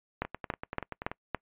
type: two click trains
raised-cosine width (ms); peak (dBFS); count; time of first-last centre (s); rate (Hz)
0.5; -14 / -21; 5 / 10; 0.22-1.347 / 0.25-1.115; 3.55 / 10.4
effects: noise-tail reverb RT60 0.1 s tail -25 dB re dry + resampled to 8000 Hz